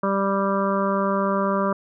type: harmonic tone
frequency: 196.4 Hz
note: G3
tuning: 4 cents sharp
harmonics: 1 / 2 / 3 / 5 / 6 / 7 / 8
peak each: -24 / -28 / -25 / -28 / -26 / -33 / -38 dBFS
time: 0.03-1.73 s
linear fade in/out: 5 ms
effects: none